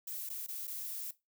violet noise with dropouts, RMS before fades -41 dBFS, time 0.07-1.11 s, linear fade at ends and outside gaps 5 ms, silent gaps 0.292-0.299 / 0.465-0.484 / 0.672-0.676 s, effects noise-tail reverb RT60 0.2 s tail -17 dB re dry

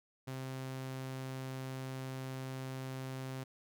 sawtooth tone, 131.5 Hz, C3, 9 cents sharp, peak -36 dBFS, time 0.27-3.44 s, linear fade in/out 10 ms, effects none

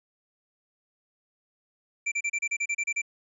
square tone bursts, 2349 Hz, D7, in tune, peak -26 dBFS, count 11, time 2.06-3.018 s, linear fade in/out 10 ms, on 58 ms, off 32 ms, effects resampled to 22050 Hz

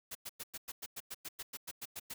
white noise bursts, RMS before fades -43 dBFS, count 15, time 0.11-2.14 s, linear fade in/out 10 ms, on 42 ms, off 100 ms, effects none

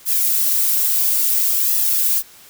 violet noise with flanger, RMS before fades -17 dBFS, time 0.05-2.23 s, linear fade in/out 50 ms, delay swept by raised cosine 1.3 to 5.1 ms, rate 0.59 Hz, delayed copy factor -0.95, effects white hiss -45 dBFS RMS until 2.49 s

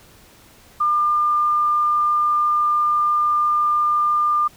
sine tone, 1201 Hz, D6, 38 cents sharp, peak -15 dBFS, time 0.8-4.48 s, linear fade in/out 10 ms, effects pink hiss -49 dBFS RMS until 4.56 s

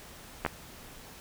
clicks, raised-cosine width 0.5 ms, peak -13 dBFS, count 2, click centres 0.45 / 0.463 s, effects pink hiss -49 dBFS RMS until 1.2 s

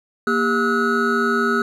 triangle tone cluster, 235.5 / 400.1 / 1293 / 1459 Hz, A#3 / G4 / E6 / F#6, +18 / +35 / -34 / -25 cents, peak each -20 dBFS, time 0.27-1.62 s, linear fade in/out 2 ms, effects none

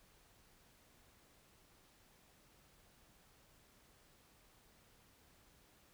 silence, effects pink hiss -68 dBFS RMS until 5.93 s

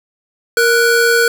square tone pair together, 466.4 / 1480 Hz, A#4 / F#6, +1 / 0 cents, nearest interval octave + minor sixth, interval 1999 cents, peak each -13 dBFS, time 0.57-1.28 s, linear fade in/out 2 ms, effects none

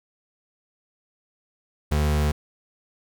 square tone pair together, 74.74 / 148.8 Hz, D2 / D3, +31 / +23 cents, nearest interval octave, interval 1192 cents, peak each -21 / -27 dBFS, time 1.91-2.32 s, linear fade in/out 10 ms, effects none

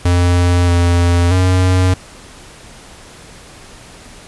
square tone with pitch steps, 88.2 / 86.9 / 92.1 Hz, F2 / F2 / F#2, +18 / -8 / -7 cents, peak -10 dBFS, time 0.05-1.94 s, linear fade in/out 5 ms, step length 630 ms, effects pink hiss -38 dBFS RMS until 4.27 s + resampled to 24000 Hz

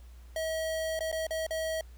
square tone with dropouts, 641 Hz, E5, 49 cents flat, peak -31 dBFS, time 0.36-1.81 s, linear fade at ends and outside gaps 2 ms, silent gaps 0.992-1.006 / 1.116-1.126 / 1.268-1.307 / 1.466-1.507 s, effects added 60 Hz sine -47 dBFS peak until 1.97 s + pink hiss -63 dBFS RMS until 1.97 s

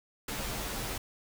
pink noise with comb filter, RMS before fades -36 dBFS, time 0.28-0.98 s, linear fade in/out 5 ms, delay 12 ms, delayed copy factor -0.75, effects none

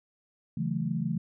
sine chord, F# minor seventh, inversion second, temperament equal, 138.59 / 164.81 / 185 / 220 Hz, C#3 / E3 / F#3 / A3, 0 / 0 / 0 / 0 cents, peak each -34 / -31 / -35 / -33 dBFS, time 0.57-1.18 s, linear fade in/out 5 ms, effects none

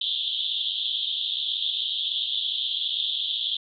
pink band-pass noise, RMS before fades -28 dBFS, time 0.01-3.57 s, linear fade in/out 5 ms, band 3200 to 3700 Hz, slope 96 dB/octave, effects none

